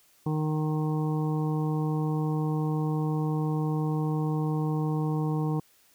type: harmonic tone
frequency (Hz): 154.3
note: D#3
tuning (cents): -14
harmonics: 1 / 2 / 3 / 5 / 6 / 7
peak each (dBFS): -26 / -32 / -36 / -40 / -42 / -43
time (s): 0.26-5.6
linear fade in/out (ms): 5
effects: white hiss -62 dBFS RMS until 5.94 s